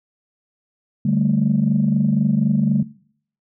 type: chord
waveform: sine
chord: D suspended fourth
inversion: none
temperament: equal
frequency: 146.83 / 196 / 220 Hz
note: D3 / G3 / A3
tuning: 0 / 0 / 0 cents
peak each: -19 dBFS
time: 1.05-2.83 s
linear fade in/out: 5 ms
effects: noise-tail reverb RT60 0.6 s tail -21 dB re dry + tanh soft clip ceiling -7 dBFS